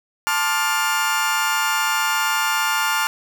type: chord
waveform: 30% pulse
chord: D minor seventh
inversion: second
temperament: just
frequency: 881 / 1057.2 / 1174.7 / 1409.6 Hz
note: A5 / C6 / D6 / F6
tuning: +2 / +18 / 0 / +16 cents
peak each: -21 / -25 / -24 / -19 dBFS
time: 0.27-3.07 s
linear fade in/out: 0 ms
effects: none